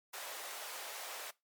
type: high-pass noise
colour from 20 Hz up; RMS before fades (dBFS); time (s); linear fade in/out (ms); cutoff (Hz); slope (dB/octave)
pink; -45; 0.13-1.31; 10; 540; 24
effects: noise-tail reverb RT60 0.2 s tail -20 dB re dry + MP3 96 kbps